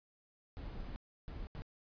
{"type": "noise bursts at uneven times", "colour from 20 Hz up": "brown", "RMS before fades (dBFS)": -44, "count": 3, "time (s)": [[0.57, 0.96], [1.28, 1.47], [1.55, 1.62]], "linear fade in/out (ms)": 0, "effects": ["resampled to 11025 Hz"]}